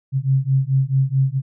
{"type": "beating tone pair", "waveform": "sine", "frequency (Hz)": [132, 136.6], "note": ["C3", "C#3"], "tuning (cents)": [16, -25], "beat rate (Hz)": 4.6, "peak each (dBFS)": -18, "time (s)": [0.12, 1.42], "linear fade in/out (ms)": 50, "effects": []}